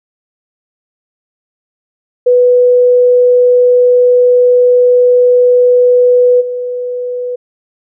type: tone with level steps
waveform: sine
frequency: 493.9 Hz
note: B4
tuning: in tune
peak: -4 / -15 dBFS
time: 2.26-7.36 s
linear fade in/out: 10 ms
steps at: 6.4 s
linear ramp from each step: 20 ms
effects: none